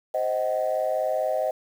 sine chord, C diminished, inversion none, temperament just, 523.3 / 627.9 / 753.5 Hz, C5 / Eb5 / Gb5, 0 / +16 / +31 cents, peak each -27 / -24 / -29 dBFS, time 0.14-1.51 s, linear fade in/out 5 ms, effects tanh soft clip ceiling -15 dBFS + 8-bit

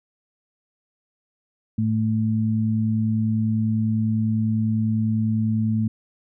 sine tone pair together, 110 / 220 Hz, A2 / A3, 0 / 0 cents, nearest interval octave, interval 1200 cents, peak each -22 / -21 dBFS, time 1.78-5.88 s, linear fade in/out 5 ms, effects none

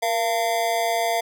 square tone with amplitude modulation, 686 Hz, F5, 31 cents flat, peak -17 dBFS, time 0.02-1.21 s, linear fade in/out 10 ms, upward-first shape sine, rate 216 Hz, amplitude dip 90%, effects none

